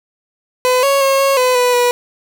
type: tone with pitch steps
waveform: 30% pulse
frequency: 505 / 554 / 543 / 548 / 505 / 494.2 / 487.9 Hz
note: B4 / C#5 / C#5 / C#5 / B4 / B4 / B4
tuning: +39 / -1 / -36 / -20 / +39 / +1 / -21 cents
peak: -8 dBFS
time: 0.65-1.91 s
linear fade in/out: 0 ms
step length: 180 ms
effects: none